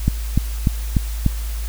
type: click train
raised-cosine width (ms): 5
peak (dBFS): -3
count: 5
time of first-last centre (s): 0.08-1.263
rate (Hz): 3.38
effects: added 54 Hz sine -22 dBFS peak until 1.68 s + white hiss -37 dBFS RMS until 1.68 s